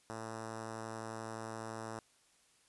5% pulse tone with notch filter, 111.8 Hz, A2, 28 cents sharp, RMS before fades -44 dBFS, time 0.1-1.99 s, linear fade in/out 0 ms, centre 3200 Hz, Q 1.1, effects white hiss -69 dBFS RMS until 2.68 s + resampled to 24000 Hz

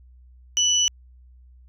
sine tone pair together, 2968 / 5936 Hz, F#7 / F#8, +5 / +5 cents, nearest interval octave, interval 1200 cents, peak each -20 dBFS, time 0.57-0.88 s, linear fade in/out 0 ms, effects added 62 Hz sine -47 dBFS peak until 1.68 s

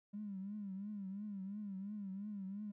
triangle tone with vibrato, 200.1 Hz, G3, 36 cents sharp, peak -38 dBFS, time 0.13-2.72 s, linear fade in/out 20 ms, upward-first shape triangle, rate 2.9 Hz, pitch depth 120 cents each way, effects tanh soft clip ceiling -40 dBFS

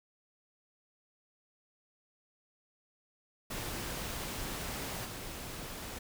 pink noise with level steps, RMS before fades -39 / -43 dBFS, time 3.5-5.99 s, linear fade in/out 10 ms, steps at 5.04 s, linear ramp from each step 20 ms, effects none

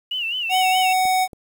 sine tone with vibrato, 2842 Hz, F7, 30 cents sharp, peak -22 dBFS, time 0.11-0.93 s, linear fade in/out 5 ms, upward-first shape sine, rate 4.8 Hz, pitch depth 120 cents each way
square tone, 746 Hz, F#5, 14 cents sharp, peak -17 dBFS, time 0.49-1.28 s, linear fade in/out 50 ms
clicks, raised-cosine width 2 ms, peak -25 dBFS, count 2, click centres 1.054 / 1.332 s
effects 8-bit

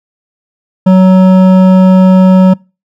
sine tone with hard clipping, 186.7 Hz, F#3, 16 cents sharp, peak -3 dBFS, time 0.86-2.54 s, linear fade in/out 10 ms, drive 11 dB, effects noise-tail reverb RT60 0.3 s tail -26 dB re dry

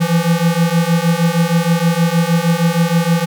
square beating tone pair, 165 / 171.4 Hz, E3 / F3, +2 / -32 cents, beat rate 6.4 Hz, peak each -16 / -15 dBFS, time 0-3.26 s, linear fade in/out 20 ms, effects none

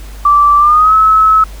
sine tone with pitch glide, 1166 to 1293.8 Hz, D6 to E6, -13 to -33 cents, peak -4 dBFS, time 0.25-1.44 s, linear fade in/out 5 ms, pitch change +180 cents, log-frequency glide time 0.58-0.94 s, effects added 50 Hz sine -26 dBFS peak until 1.6 s + pink hiss -37 dBFS RMS until 1.6 s

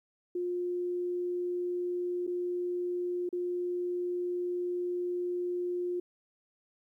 sine tone with dropouts, 355.1 Hz, F4, 29 cents sharp, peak -30 dBFS, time 0.35-6 s, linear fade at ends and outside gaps 5 ms, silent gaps 2.268-2.275 / 3.291-3.327 s, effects 12-bit

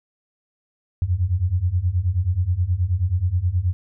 sine beating tone pair, 84.7 / 94.1 Hz, E2 / F#2, +48 / +30 cents, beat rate 9.4 Hz, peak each -22 / -20 dBFS, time 1.02-3.73 s, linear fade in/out 0 ms, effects none

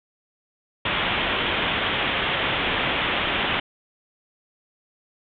white low-pass noise, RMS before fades -24 dBFS, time 0.85-3.6 s, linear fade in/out 5 ms, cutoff 3500 Hz, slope 96 dB/octave, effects none

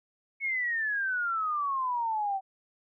sine exponential sweep, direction down, 2217 to 759 Hz, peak -27 dBFS, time 0.4-2.41 s, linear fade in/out 50 ms, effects none

